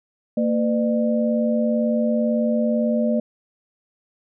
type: tone cluster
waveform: sine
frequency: 229 / 502 / 600 Hz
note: A#3 / B4 / D5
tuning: -31 / +28 / +37 cents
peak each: -19 / -27 / -23 dBFS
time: 0.37-3.2 s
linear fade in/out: 5 ms
effects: none